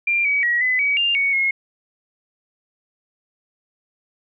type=tone with pitch steps; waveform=sine; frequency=2383 / 2271 / 1911 / 2014 / 2268 / 2799 / 2228 / 2162 Hz; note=D7 / C#7 / A#6 / B6 / C#7 / F7 / C#7 / C#7; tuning=+25 / +41 / +43 / +33 / +39 / +3 / +8 / -44 cents; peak=-16 dBFS; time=0.07-1.51 s; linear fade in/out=5 ms; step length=180 ms; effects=none